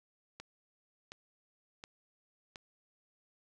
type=click train; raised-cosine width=0.2 ms; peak=-28 dBFS; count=4; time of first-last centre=0.4-2.558 s; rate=1.39 Hz; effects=none